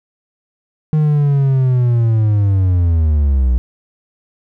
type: linear sweep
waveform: triangle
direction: down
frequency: 155.56 to 59.5 Hz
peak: -8 dBFS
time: 0.93-3.58 s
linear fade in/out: 0 ms
effects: none